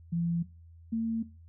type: tone pair in turn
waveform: sine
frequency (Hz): 169.6 / 226.4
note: E3 / A3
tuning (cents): +50 / +50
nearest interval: perfect fourth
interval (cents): 500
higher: second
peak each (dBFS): -27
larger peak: neither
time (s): 0.12-0.43 / 0.92-1.23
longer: neither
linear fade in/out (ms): 10
effects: noise-tail reverb RT60 0.3 s tail -17 dB re dry + added 83 Hz sine -50 dBFS peak until 1.48 s